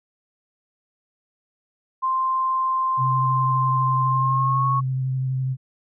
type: tone with pitch glide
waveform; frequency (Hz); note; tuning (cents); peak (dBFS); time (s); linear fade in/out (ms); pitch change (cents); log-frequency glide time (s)
sine; 1046.5 to 1102.3; C6 to C#6; 0 to -10; -19; 2.02-4.81; 20; +90; 4.04-4.66
type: tone with vibrato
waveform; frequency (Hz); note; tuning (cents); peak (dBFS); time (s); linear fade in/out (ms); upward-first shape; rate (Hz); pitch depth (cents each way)
sine; 130.81; C3; 0; -21; 2.97-5.57; 50; sine; 12; 15
effects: none